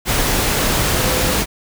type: tone in noise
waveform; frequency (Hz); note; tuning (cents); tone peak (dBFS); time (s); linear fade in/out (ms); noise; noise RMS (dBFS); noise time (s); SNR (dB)
sine; 510; C5; -44; -24; 0.92-1.37; 50; pink; -17; 0.05-1.46; -10
effects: none